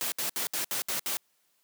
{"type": "noise bursts", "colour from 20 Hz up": "white", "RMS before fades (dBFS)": -31, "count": 7, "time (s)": [0.01, 1.17], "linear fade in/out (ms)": 0, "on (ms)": 110, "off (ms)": 65, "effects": ["white hiss -71 dBFS RMS until 1.63 s", "high-pass 150 Hz 12 dB/octave"]}